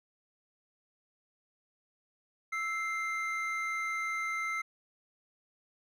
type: tone pair together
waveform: triangle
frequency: 1318.5 / 2093 Hz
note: E6 / C7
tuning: 0 / 0 cents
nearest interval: minor sixth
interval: 800 cents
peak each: -34 / -32 dBFS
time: 2.52-4.62 s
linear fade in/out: 10 ms
effects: none